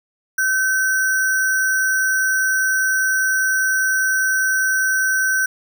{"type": "tone with sample-and-hold", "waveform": "sine", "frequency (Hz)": 1535, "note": "G6", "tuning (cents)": -37, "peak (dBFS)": -15, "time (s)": [0.38, 5.46], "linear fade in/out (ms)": 5, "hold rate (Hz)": 7350, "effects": []}